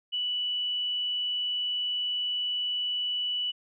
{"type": "tone", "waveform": "sine", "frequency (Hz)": 2960, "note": "F#7", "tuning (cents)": 0, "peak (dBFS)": -27, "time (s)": [0.12, 3.52], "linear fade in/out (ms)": 20, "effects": []}